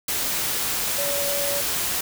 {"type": "tone in noise", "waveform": "sine", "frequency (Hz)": 568, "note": "C#5", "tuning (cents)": 42, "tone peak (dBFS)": -27, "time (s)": [0.98, 1.61], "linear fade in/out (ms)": 5, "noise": "white", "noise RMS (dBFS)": -25, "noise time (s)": [0.08, 2.01], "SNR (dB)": -5, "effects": []}